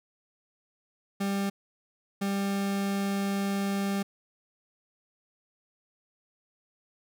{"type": "tone bursts at uneven times", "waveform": "40% pulse", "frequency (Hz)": 198, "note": "G3", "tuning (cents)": 18, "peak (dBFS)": -26, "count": 2, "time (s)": [[1.2, 1.5], [2.21, 4.03]], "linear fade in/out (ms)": 10, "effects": []}